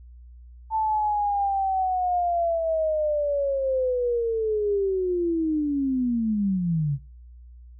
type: linear sweep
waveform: sine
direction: down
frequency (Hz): 887 to 134.7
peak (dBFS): -21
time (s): 0.7-6.99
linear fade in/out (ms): 50
effects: noise-tail reverb RT60 0.3 s tail -19 dB re dry + added 60 Hz sine -43 dBFS peak until 7.79 s